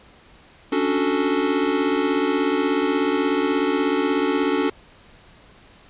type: chord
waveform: square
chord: D major seventh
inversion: third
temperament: equal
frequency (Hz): 277.2 / 293.7 / 370 / 440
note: C#4 / D4 / F#4 / A4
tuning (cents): 0 / 0 / 0 / 0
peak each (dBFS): -25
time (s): 0.72-4.7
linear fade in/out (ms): 5
effects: pink hiss -50 dBFS RMS until 5.89 s + resampled to 8000 Hz